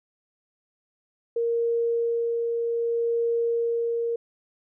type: tone with tremolo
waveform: sine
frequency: 466.2 Hz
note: A#4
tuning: in tune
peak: -21 dBFS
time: 1.36-4.16 s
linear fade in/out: 5 ms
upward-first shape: sine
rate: 0.64 Hz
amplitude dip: 25%
effects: none